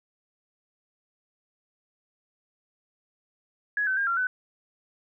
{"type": "tone with pitch steps", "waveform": "sine", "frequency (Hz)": [1675, 1529, 1610, 1377, 1505], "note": ["G#6", "G6", "G6", "F6", "F#6"], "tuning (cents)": [14, -44, 46, -25, 29], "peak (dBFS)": -23, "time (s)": [3.77, 4.27], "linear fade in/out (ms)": 2, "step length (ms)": 100, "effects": []}